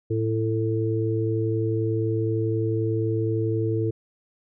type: harmonic tone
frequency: 111 Hz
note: A2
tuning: 16 cents sharp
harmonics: 1 / 3 / 4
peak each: -24 / -27 / -27 dBFS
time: 0.1-3.91 s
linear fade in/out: 10 ms
effects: none